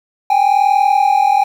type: tone pair together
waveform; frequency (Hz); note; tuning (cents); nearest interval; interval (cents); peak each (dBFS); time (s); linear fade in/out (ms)
triangle; 785 / 825.9; G5 / G#5; +2 / -10; minor second; 88; -10; 0.3-1.44; 5
effects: tanh soft clip ceiling 0 dBFS + 7-bit